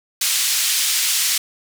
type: band-pass noise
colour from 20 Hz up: white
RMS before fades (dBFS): -19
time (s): 0.21-1.38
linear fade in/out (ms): 5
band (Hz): 2400 to 9600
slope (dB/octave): 12
effects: none